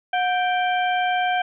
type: harmonic tone with a mistuned harmonic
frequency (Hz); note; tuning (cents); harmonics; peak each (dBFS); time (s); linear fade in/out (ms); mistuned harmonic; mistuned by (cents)
784; G5; 0; 1 / 2 / 3 / 4; -20 / -26 / -30 / -32; 0.13-1.42; 5; 1; -130
effects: none